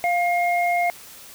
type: tone pair together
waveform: sine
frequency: 698.5 / 2140 Hz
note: F5 / C7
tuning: 0 / +38 cents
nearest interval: octave + perfect fifth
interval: 1938 cents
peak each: -19 / -24 dBFS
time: 0.04-0.9 s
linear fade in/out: 0 ms
effects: white hiss -43 dBFS RMS until 1.34 s